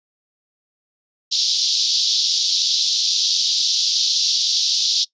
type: band-pass noise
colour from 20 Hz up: white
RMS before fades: -19 dBFS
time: 1.31-5.05 s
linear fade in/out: 20 ms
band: 3500 to 5600 Hz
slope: 48 dB/octave
effects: noise-tail reverb RT60 0.1 s tail -21 dB re dry + resampled to 16000 Hz